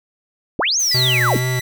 sine linear two-way sweep, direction up then down, 158.2 to 6560 to 158.2 Hz, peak -15 dBFS, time 0.59-1.37 s, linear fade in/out 0 ms, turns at 0.78 s
blue noise, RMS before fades -31 dBFS, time 0.79-1.4 s, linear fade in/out 10 ms
sawtooth tone, 1975.5 Hz, B6, in tune, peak -21 dBFS, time 0.91-1.61 s, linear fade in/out 5 ms
square tone with vibrato, 124.6 Hz, B2, 16 cents sharp, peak -19 dBFS, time 0.94-1.6 s, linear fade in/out 10 ms, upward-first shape sine, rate 2.3 Hz, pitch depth 41 cents each way
effects none

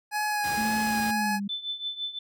25% pulse tone with vibrato, 836 Hz, G#5, 11 cents sharp, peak -22 dBFS, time 0.11-1.4 s, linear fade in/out 50 ms, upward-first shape sine, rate 1.9 Hz, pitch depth 19 cents each way
pink noise, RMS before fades -37 dBFS, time 0.44-1.11 s, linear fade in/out 2 ms
sine tone with pitch glide, 220 to 200.6 Hz, A3 to G3, 0 to +40 cents, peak -28 dBFS, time 0.57-1.48 s, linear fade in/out 10 ms, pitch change -160 cents, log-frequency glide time 1.12-1.35 s
sine tone with tremolo, 3520 Hz, A7, in tune, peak -27 dBFS, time 1.49-2.19 s, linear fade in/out 5 ms, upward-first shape triangle, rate 5.9 Hz, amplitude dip 85%
effects high-pass 80 Hz 12 dB/octave

